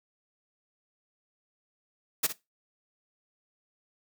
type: noise with echo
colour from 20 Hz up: white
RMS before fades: -25 dBFS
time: 2.23-2.27 s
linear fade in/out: 10 ms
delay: 58 ms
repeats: 1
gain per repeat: -11 dB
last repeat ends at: 2.328 s
effects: noise-tail reverb RT60 0.2 s tail -17 dB re dry + high-pass 150 Hz 12 dB/octave